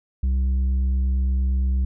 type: tone with tanh clipping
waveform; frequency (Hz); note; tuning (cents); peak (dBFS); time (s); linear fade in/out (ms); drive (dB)
sine; 64.9; C2; -13; -19; 0.23-1.85; 5; 5
effects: none